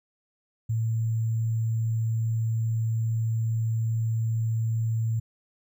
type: tone with sample-and-hold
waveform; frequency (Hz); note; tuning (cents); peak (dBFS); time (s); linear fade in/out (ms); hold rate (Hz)
sine; 112.8; A2; +44; -23; 0.69-5.2; 10; 7350
effects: none